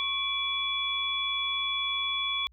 sine tone cluster, 1099 / 2339 / 3403 Hz, C#6 / D7 / G#7, -15 / -8 / +41 cents, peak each -35 / -33 / -29 dBFS, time 0-2.47 s, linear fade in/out 0 ms, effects added 60 Hz sine -56 dBFS peak until 2.52 s

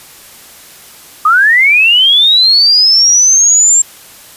sine linear sweep, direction up, 1200 to 7459 Hz, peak -4 dBFS, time 1.25-3.82 s, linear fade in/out 5 ms, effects white hiss -36 dBFS RMS until 4.36 s + resampled to 32000 Hz

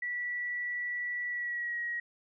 sine tone with pitch glide, 1952 to 1899.7 Hz, B6 to A#6, -21 to +32 cents, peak -32 dBFS, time 0.02-2 s, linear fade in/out 5 ms, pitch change -47 cents, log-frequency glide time 1.27-1.78 s, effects none

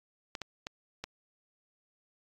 clicks, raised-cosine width 0.2 ms, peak -20 dBFS, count 4, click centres 0.352 / 0.417 / 0.669 / 1.04 s, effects AAC 48 kbps

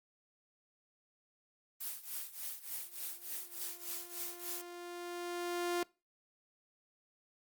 blue noise with tremolo, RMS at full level -39 dBFS, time 1.8-4.62 s, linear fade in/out 10 ms, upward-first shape triangle, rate 3.4 Hz, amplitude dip 90%
sawtooth tone with exponential growth, 350 Hz, F4, 4 cents sharp, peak -28 dBFS, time 2.7-5.83 s, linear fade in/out 2 ms, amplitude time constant 680 ms
effects noise-tail reverb RT60 0.3 s tail -24 dB re dry + Opus 24 kbps

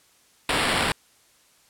violet noise with sample-and-hold, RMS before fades -23 dBFS, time 0.49-0.92 s, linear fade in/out 2 ms, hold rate 6300 Hz, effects white hiss -59 dBFS RMS until 1.69 s + low-pass 11000 Hz 12 dB/octave

